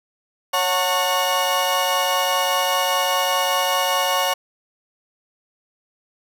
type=tone cluster; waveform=35% pulse; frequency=554 / 732 / 899 / 1103 / 2878 Hz; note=C#5 / F#5 / A5 / C#6 / F#7; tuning=-1 / -19 / +37 / -9 / -49 cents; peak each=-23 dBFS; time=0.53-4.34 s; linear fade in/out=10 ms; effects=none